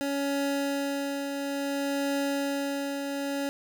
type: tone with tremolo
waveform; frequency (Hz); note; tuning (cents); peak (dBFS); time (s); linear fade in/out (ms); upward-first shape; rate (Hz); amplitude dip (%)
25% pulse; 280; C#4; +18; -22; 0.01-3.49; 0; triangle; 0.58; 45
effects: none